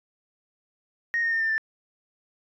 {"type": "tone with pitch steps", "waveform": "sine", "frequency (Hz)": [1864.7, 1841.2, 1817.9, 1794.9, 1772.3], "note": ["A#6", "A#6", "A#6", "A6", "A6"], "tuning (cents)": [0, -22, -44, 34, 12], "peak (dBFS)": -21, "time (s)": [1.14, 1.58], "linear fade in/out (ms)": 0, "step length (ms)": 88, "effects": ["tanh soft clip ceiling -18 dBFS"]}